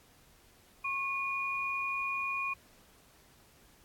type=tone pair together; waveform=sine; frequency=1089 / 2445 Hz; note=C#6 / D#7; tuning=-31 / -31 cents; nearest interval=octave + major second; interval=1400 cents; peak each=-36 / -33 dBFS; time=0.84-2.54 s; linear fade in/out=10 ms; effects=pink hiss -62 dBFS RMS until 3.84 s + AAC 64 kbps